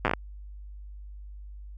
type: slowing click train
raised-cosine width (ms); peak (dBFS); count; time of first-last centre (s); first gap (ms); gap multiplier
0.5; -9; 7; 0.05-0.136; 8; 1.23
effects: added 50 Hz sine -40 dBFS peak until 1.77 s